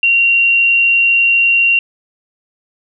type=tone with frequency modulation; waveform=sine; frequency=2756 Hz; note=F7; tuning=24 cents flat; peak=-8 dBFS; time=0.03-1.79 s; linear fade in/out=2 ms; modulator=37.6 Hz; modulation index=0.27; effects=none